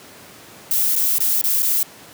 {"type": "noise with dropouts", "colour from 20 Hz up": "violet", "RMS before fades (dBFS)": -18, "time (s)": [0.71, 1.83], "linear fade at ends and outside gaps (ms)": 2, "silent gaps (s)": [[0.955, 0.961], [1.184, 1.203], [1.414, 1.439], [1.622, 1.628]], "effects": ["pink hiss -42 dBFS RMS until 2.13 s", "high-pass 150 Hz 12 dB/octave"]}